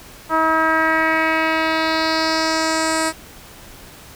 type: tone with low-pass filter sweep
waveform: 10% pulse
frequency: 320 Hz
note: D#4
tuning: 49 cents sharp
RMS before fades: -18 dBFS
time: 0.29-3.13 s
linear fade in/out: 50 ms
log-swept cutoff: 1200 to 9300 Hz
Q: 2.5
effects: pink hiss -41 dBFS RMS until 4.15 s